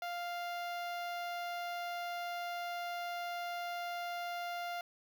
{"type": "tone with notch filter", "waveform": "sawtooth", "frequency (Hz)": 698.5, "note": "F5", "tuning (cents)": 0, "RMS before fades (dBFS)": -40, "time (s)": [0.02, 4.81], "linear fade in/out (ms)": 2, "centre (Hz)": 8400, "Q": 0.66, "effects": []}